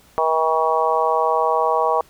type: harmonic tone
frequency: 160 Hz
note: D#3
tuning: 49 cents sharp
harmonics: 3 / 4 / 5 / 6 / 7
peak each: -22 / -22 / -22 / -22 / -22 dBFS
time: 0.18-2.01 s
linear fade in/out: 0 ms
effects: pink hiss -52 dBFS RMS until 2.09 s